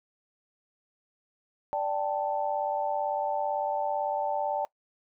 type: chord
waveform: sine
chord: D suspended fourth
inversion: none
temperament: just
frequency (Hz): 587.3 / 783.1 / 881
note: D5 / G5 / A5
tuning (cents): 0 / -2 / +2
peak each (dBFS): -31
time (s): 1.73-4.65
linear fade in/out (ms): 0
effects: noise-tail reverb RT60 0.1 s tail -22 dB re dry